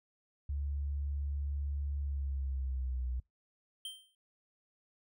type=tone with pitch glide; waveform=sine; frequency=71.1 to 62.25 Hz; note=C#2 to B1; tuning=+45 to +14 cents; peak=-33 dBFS; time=0.49-3.2 s; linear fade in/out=5 ms; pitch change=-231 cents; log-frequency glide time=2-3.09 s
type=tone with exponential decay; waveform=square; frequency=3136 Hz; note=G7; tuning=in tune; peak=-38 dBFS; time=3.85-4.15 s; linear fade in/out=2 ms; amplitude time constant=65 ms
effects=noise-tail reverb RT60 0.2 s tail -26 dB re dry